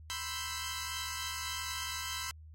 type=chord; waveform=10% pulse; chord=C major seventh; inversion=third; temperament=equal; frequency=987.8 / 1046.5 / 1318.5 / 1568 Hz; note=B5 / C6 / E6 / G6; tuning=0 / 0 / 0 / 0 cents; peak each=-34 dBFS; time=0.1-2.31 s; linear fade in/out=0 ms; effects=added 78 Hz sine -49 dBFS peak until 2.54 s + AAC 48 kbps